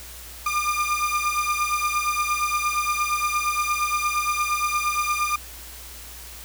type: beating tone pair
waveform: 30% pulse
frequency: 1200 / 1208.6 Hz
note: D6 / D6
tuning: +37 / +49 cents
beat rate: 8.6 Hz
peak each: -22 dBFS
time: 0.46-5.36 s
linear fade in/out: 5 ms
effects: added 60 Hz sine -43 dBFS peak until 6.44 s + white hiss -41 dBFS RMS until 6.44 s